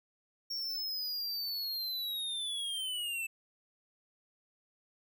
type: linear sweep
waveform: square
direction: down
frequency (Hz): 5530 to 2633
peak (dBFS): -35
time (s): 0.5-3.27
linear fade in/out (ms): 10
effects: none